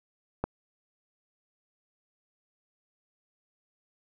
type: click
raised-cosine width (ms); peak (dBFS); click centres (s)
1; -14; 0.44
effects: none